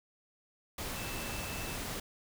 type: tone in noise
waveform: sine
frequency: 2647 Hz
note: E7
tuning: 7 cents sharp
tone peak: -46 dBFS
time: 0.96-1.76 s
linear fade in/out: 5 ms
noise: pink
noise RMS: -39 dBFS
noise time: 0.78-2 s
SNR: -10 dB
effects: none